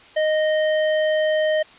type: tone with hard clipping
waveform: sine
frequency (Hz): 620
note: D#5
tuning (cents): -6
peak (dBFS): -19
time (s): 0.16-1.63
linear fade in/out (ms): 10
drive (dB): 17
effects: white hiss -47 dBFS RMS until 1.78 s + resampled to 8000 Hz